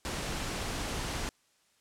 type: noise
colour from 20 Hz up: pink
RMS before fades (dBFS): -35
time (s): 0.05-1.29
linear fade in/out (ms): 0
effects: white hiss -69 dBFS RMS until 1.8 s + low-pass 9000 Hz 12 dB/octave